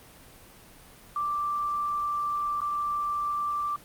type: tone with dropouts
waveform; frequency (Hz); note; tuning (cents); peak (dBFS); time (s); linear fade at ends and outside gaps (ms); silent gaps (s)
sine; 1174.7; D6; 0; -26; 1.16-3.76; 2; 2.605-2.616
effects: pink hiss -51 dBFS RMS until 3.84 s + Opus 32 kbps